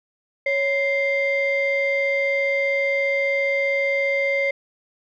sine tone pair together, 553 / 2095 Hz, C#5 / C7, -4 / +2 cents, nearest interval octave + major seventh, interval 2306 cents, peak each -20 / -20 dBFS, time 0.46-4.51 s, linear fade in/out 5 ms, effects tanh soft clip ceiling -14 dBFS

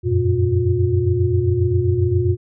sine tone cluster, 89.3 / 96.8 / 118.8 / 358 Hz, F2 / G2 / A#2 / F4, +39 / -21 / +33 / +43 cents, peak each -20 dBFS, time 0.03-2.37 s, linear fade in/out 50 ms, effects none

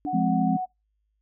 sine tone with exponential decay, 292.8 Hz, D4, 5 cents flat, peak -25 dBFS, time 0.05-0.24 s, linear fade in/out 0 ms, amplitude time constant 41 ms
sine tone, 740 Hz, F#5, in tune, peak -26 dBFS, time 0.06-0.66 s, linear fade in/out 20 ms
sine chord, F minor, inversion none, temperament just, 174.61 / 209.5 / 261.9 Hz, F3 / Ab3 / C4, 0 / +15 / +2 cents, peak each -25 dBFS, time 0.13-0.57 s, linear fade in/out 10 ms
effects noise-tail reverb RT60 0.2 s tail -26 dB re dry + added 52 Hz sine -70 dBFS peak until 1.21 s

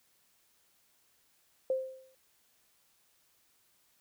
sine tone with exponential decay, 523.3 Hz, C5, in tune, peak -25 dBFS, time 1.7-2.15 s, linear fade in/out 2 ms, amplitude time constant 97 ms, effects white hiss -70 dBFS RMS until 4 s

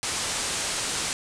white low-pass noise, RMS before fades -29 dBFS, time 0.03-1.13 s, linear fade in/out 0 ms, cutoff 9400 Hz, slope 48 dB/octave, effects none

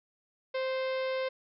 harmonic tone with a mistuned harmonic, 523.3 Hz, C5, in tune, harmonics 1 / 2 / 3 / 4 / 5 / 6 / 7 / 8 / 9 / 10, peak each -30 / -41 / -44 / -42 / -47 / -50 / -49 / -52 / -54 / -56 dBFS, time 0.54-1.29 s, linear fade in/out 10 ms, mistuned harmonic 3, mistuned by -15 cents, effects none

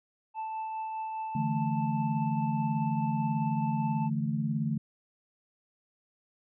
triangle tone with tremolo, 880 Hz, A5, in tune, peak -30 dBFS, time 0.34-4.1 s, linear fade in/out 50 ms, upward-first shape triangle, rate 4.9 Hz, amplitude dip 25%
sine chord, D suspended second, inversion none, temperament just, 146.83 / 165.19 / 220.2 Hz, D3 / E3 / A3, 0 / +4 / +2 cents, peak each -31 / -34 / -31 dBFS, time 1.35-4.78 s, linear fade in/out 5 ms
effects resampled to 8000 Hz

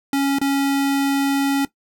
square tone with dropouts, 277.2 Hz, C#4, in tune, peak -17 dBFS, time 0.13-1.65 s, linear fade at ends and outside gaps 2 ms, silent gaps 0.386-0.414 s, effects noise-tail reverb RT60 0.1 s tail -17 dB re dry

